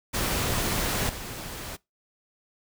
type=noise with level steps; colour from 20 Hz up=pink; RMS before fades=-27 / -37 dBFS; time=0.13-1.77 s; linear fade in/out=20 ms; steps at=1.09 s; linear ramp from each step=5 ms; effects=noise-tail reverb RT60 0.2 s tail -23 dB re dry